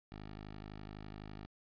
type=tone; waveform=10% pulse; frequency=51.91 Hz; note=G#1; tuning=in tune; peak=-38 dBFS; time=0.12-1.46 s; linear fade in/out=0 ms; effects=resampled to 11025 Hz + 11-bit